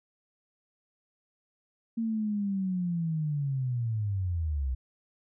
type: linear sweep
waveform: sine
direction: down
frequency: 230 to 61.74 Hz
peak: -27 dBFS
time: 1.97-4.75 s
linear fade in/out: 10 ms
effects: none